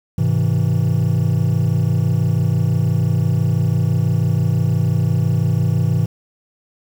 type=chord; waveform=triangle; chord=Ab augmented; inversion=none; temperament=just; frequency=103.83 / 129.78 / 162.23 Hz; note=Ab2 / C3 / E3; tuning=0 / -14 / -27 cents; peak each=-16 dBFS; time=0.18-6.06 s; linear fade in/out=5 ms; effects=tanh soft clip ceiling -4 dBFS + 7-bit